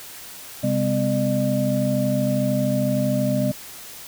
sine tone cluster, 132.6 / 201.4 / 254.4 / 603 Hz, C3 / G3 / C4 / D5, +23 / +47 / -48 / +46 cents, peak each -24 dBFS, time 0.63-3.52 s, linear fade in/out 10 ms, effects white hiss -39 dBFS RMS until 4.07 s

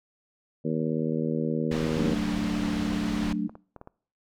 harmonic tone, 79 Hz, D#2, 27 cents sharp, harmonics 2 / 3 / 4 / 5 / 6 / 7, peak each -30 / -29 / -33 / -35 / -33 / -38 dBFS, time 0.64-2.15 s, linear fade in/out 20 ms
pink low-pass noise, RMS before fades -35 dBFS, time 1.71-3.33 s, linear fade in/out 5 ms, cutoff 4600 Hz, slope 12 dB/octave
sine chord, D major, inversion first, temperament equal, 185 / 220 / 293.7 Hz, F#3 / A3 / D4, 0 / 0 / 0 cents, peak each -30 dBFS, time 1.97-3.48 s, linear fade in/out 10 ms
clicks, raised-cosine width 1 ms, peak -29 dBFS, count 9, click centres 2.288 / 2.544 / 2.768 / 3.297 / 3.495 / 3.554 / 3.763 / 3.814 / 3.874 s
effects noise-tail reverb RT60 0.5 s tail -23 dB re dry

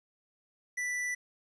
square tone, 1975.5 Hz, B6, in tune, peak -32 dBFS, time 0.77-1.15 s, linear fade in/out 10 ms, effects resampled to 22050 Hz + 11-bit

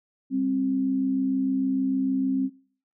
sine tone pair together, 198.98 / 265.6 Hz, G3 / C4, +26 / +26 cents, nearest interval perfect fourth, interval 500 cents, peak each -31 / -22 dBFS, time 0.3-2.5 s, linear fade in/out 50 ms, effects noise-tail reverb RT60 0.5 s tail -22 dB re dry

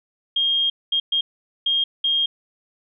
sine tone bursts at uneven times, 3230 Hz, G#7, 49 cents flat, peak -17 dBFS, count 5, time 0.36-0.7 / 0.92-1 / 1.12-1.21 / 1.66-1.84 / 2.04-2.26 s, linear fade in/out 5 ms, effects none

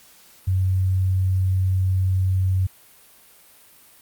sine tone, 93.7 Hz, F#2, 22 cents sharp, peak -17 dBFS, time 0.47-2.67 s, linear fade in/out 10 ms, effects white hiss -51 dBFS RMS until 4.01 s + Opus 48 kbps

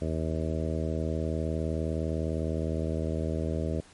harmonic tone, 79.7 Hz, D#2, 42 cents sharp, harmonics 1 / 2 / 3 / 4 / 5 / 6 / 7 / 8, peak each -31 / -34 / -36 / -37 / -38 / -39 / -39 / -40 dBFS, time 0.01-3.81 s, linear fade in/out 10 ms, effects pink hiss -55 dBFS RMS until 3.93 s + MP3 48 kbps

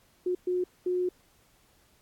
sine tone bursts at uneven times, 361.6 Hz, F#4, 40 cents flat, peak -25 dBFS, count 3, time 0.26-0.35 / 0.47-0.64 / 0.86-1.09 s, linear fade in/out 5 ms, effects pink hiss -64 dBFS RMS until 2.01 s + AAC 64 kbps

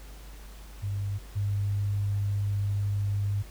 sine tone pair in turn, 100 / 100.99 Hz, G2 / G#2, +35 / -48 cents, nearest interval unison, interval 17 cents, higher second, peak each -28 / -25 dBFS, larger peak second, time 0.82-1.19 / 1.35-3.43 s, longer second, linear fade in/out 20 ms, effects added 50 Hz sine -43 dBFS peak until 3.5 s + pink hiss -52 dBFS RMS until 3.5 s

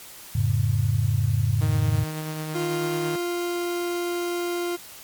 sine chord, F augmented, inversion none, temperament equal with one note detuned, 87.31 / 107.43 / 138.59 Hz, F2 / A2 / C#3, 0 / -41 / 0 cents, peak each -26 / -21 / -25 dBFS, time 0.35-2.04 s, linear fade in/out 5 ms
sawtooth tone with tremolo, 155.56 Hz, D#3, in tune, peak -24 dBFS, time 1.61-3.16 s, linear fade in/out 5 ms, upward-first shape sine, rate 9.1 Hz, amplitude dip 25%
40% pulse tone, 349.2 Hz, F4, in tune, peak -24 dBFS, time 2.54-4.77 s, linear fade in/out 20 ms
effects white hiss -43 dBFS RMS until 5.03 s + MP3 96 kbps

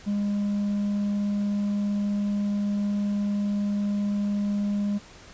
triangle tone with hard clipping, 204.1 Hz, G#3, 30 cents flat, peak -22 dBFS, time 0.06-4.99 s, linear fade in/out 20 ms, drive 1 dB, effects pink hiss -48 dBFS RMS until 5.33 s + resampled to 16000 Hz

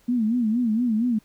sine tone with vibrato, 230.6 Hz, A#3, 19 cents flat, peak -19 dBFS, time 0.08-1.19 s, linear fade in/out 10 ms, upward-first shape sine, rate 4.3 Hz, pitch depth 140 cents each way, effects pink hiss -60 dBFS RMS until 1.24 s

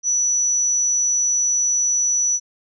sine tone, 5920 Hz, F#8, in tune, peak -16 dBFS, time 0.03-2.4 s, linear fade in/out 50 ms, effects none

